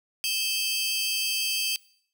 sawtooth tone cluster, 2607 / 3147 / 4673 Hz, E7 / G7 / D8, -20 / +6 / -9 cents, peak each -27 dBFS, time 0.24-1.76 s, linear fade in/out 0 ms, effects noise-tail reverb RT60 0.6 s tail -22 dB re dry

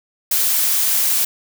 blue noise, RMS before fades -17 dBFS, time 0.31-1.25 s, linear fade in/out 5 ms, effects none

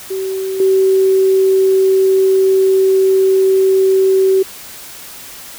sine tone with level steps, 382.1 Hz, G4, 44 cents flat, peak -17 / -8 dBFS, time 0.1-4.43 s, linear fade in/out 10 ms, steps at 0.6 s, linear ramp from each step 2 ms, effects white hiss -33 dBFS RMS until 5.58 s

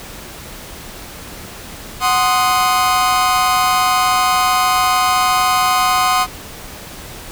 40% pulse chord, C diminished, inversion second, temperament equal, 740 / 1046.5 / 1244.5 Hz, Gb5 / C6 / Eb6, 0 / 0 / 0 cents, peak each -16 dBFS, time 2-6.27 s, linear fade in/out 50 ms, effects pink hiss -33 dBFS RMS until 7.31 s

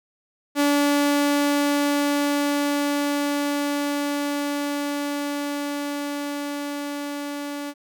sawtooth tone with level ramp, 287.9 Hz, D4, 34 cents flat, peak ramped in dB -13 to -25 dBFS, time 0.55-7.74 s, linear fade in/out 50 ms, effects none

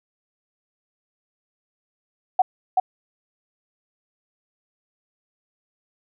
sine tone with echo, 748 Hz, F#5, 19 cents sharp, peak -12 dBFS, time 2.39-2.42 s, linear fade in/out 5 ms, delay 380 ms, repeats 1, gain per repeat -2 dB, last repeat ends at 2.8 s, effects none

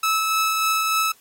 sawtooth tone with tremolo, 1303 Hz, E6, 20 cents flat, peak -14 dBFS, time 0.03-1.12 s, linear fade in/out 5 ms, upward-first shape triangle, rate 3.4 Hz, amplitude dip 30%, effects white hiss -55 dBFS RMS until 1.2 s + AAC 48 kbps

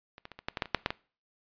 clicks, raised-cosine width 0.3 ms, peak -30 / -26 / -28 / -27 / -15 / -17 / -12 / -27 / -7 / -10 / -15 dBFS, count 11, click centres 0.181 / 0.254 / 0.317 / 0.39 / 0.485 / 0.572 / 0.622 / 0.657 / 0.747 / 0.861 / 0.905 s, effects noise-tail reverb RT60 0.4 s tail -22 dB re dry + resampled to 11025 Hz

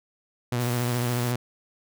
sawtooth tone with vibrato, 121.5 Hz, B2, 28 cents flat, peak -20 dBFS, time 0.52-1.36 s, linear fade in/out 5 ms, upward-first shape sine, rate 14 Hz, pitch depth 38 cents each way
white noise, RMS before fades -38 dBFS, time 0.59-1.33 s, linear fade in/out 20 ms
effects none

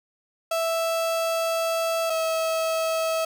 35% pulse tone pair in turn, 659.3 / 648 Hz, E5 / E5, 0 / -30 cents, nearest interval unison, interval 30 cents, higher first, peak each -21 dBFS, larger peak neither, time 0.51-2.1 / 2.1-3.25 s, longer first, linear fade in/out 5 ms, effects none

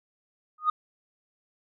sine tone with exponential growth, 1238 Hz, D#6, 9 cents flat, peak -15 dBFS, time 0.58-0.7 s, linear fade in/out 5 ms, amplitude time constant 24 ms, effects tanh soft clip ceiling -15 dBFS

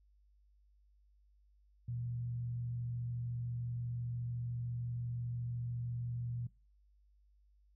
sine tone with frequency modulation, 119.9 Hz, A#2, 49 cents sharp, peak -37 dBFS, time 1.88-6.47 s, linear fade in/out 5 ms, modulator 45.8 Hz, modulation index 0.29, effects noise-tail reverb RT60 0.3 s tail -19 dB re dry + added 50 Hz sine -65 dBFS peak until 7.75 s

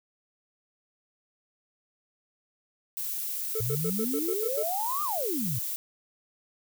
violet noise, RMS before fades -33 dBFS, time 2.97-5.76 s, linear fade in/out 0 ms
triangle tone bursts, 440 Hz, A4, in tune, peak -27 dBFS, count 8, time 3.55-4.63 s, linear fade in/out 5 ms, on 58 ms, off 88 ms
sine exponential two-way sweep, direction up then down, 108.9 to 1244.5 to 108.9 Hz, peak -29 dBFS, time 3.6-5.59 s, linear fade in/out 5 ms, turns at 5.03 s
effects none

